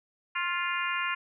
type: harmonic tone with a mistuned harmonic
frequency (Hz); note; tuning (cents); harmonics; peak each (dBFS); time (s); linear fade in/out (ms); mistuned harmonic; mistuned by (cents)
349.2; F4; 0; 3 / 4 / 5 / 6 / 7 / 8; -33 / -34 / -35 / -36 / -36 / -37; 0.35-1.15; 10; 3; +22
effects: none